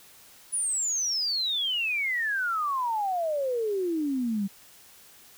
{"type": "exponential sweep", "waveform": "sine", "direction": "down", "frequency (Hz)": [9990, 191.2], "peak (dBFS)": -25, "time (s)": [0.52, 4.48], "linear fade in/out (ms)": 20, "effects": ["white hiss -53 dBFS RMS until 5.37 s"]}